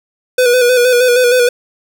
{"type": "tone with vibrato", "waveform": "square", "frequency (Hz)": 493.9, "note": "B4", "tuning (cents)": 0, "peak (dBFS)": -8, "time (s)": [0.38, 1.49], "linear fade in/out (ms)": 5, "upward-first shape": "square", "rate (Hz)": 6.4, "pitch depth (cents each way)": 37, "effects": []}